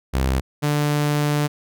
sawtooth tone pair in turn, 65.7 / 147.49 Hz, C2 / D3, +8 / +8 cents, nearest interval octave + major second, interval 1400 cents, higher second, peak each -14 dBFS, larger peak neither, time 0.13-0.41 / 0.62-1.48 s, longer second, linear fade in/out 20 ms, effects none

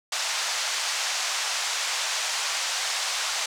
white band-pass noise, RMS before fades -28 dBFS, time 0.12-3.46 s, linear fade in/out 5 ms, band 660 to 7000 Hz, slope 24 dB/octave, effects none

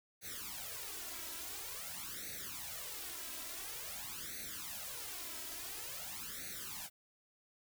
white noise with flanger, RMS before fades -45 dBFS, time 0.21-6.9 s, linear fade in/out 50 ms, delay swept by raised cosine 0.48 to 3.08 ms, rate 0.48 Hz, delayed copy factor +1, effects none

